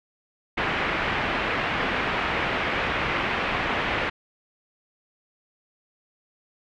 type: low-pass noise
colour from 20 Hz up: white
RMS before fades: -26 dBFS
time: 0.57-4.1 s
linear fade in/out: 10 ms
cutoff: 2500 Hz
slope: 24 dB/octave
effects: none